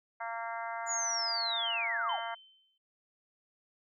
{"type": "harmonic tone", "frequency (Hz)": 230, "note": "A#3", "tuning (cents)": -23, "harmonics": [3, 4, 5, 6, 7, 8, 9], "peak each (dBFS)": [-40, -40, -45, -44, -45, -52, -47], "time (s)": [0.2, 2.35], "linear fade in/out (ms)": 10}
{"type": "linear sweep", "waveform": "sine", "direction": "down", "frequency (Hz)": [7040, 544], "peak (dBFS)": -31, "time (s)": [0.86, 2.2], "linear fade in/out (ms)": 50}
{"type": "tone with exponential decay", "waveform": "sine", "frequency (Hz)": 3083, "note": "G7", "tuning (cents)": -29, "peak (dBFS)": -36, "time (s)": [2.09, 2.78], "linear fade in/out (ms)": 5, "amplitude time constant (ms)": 150}
{"effects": []}